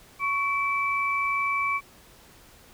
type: tone pair together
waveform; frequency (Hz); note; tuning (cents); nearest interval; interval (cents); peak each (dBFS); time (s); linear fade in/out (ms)
sine; 1114.7 / 2316; C#6 / D7; +9 / -25; octave + minor second; 1266; -26; 0.19-1.81; 50
effects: pink hiss -53 dBFS RMS until 2.73 s